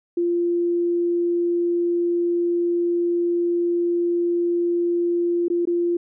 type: tone with dropouts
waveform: sine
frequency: 346 Hz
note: F4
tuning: 16 cents flat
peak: -18 dBFS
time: 0.17-5.97 s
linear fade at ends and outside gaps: 5 ms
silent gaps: 5.483-5.5 / 5.654-5.672 s
effects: none